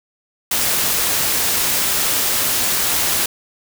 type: noise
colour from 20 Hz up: white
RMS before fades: -18 dBFS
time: 0.51-3.26 s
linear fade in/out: 5 ms
effects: none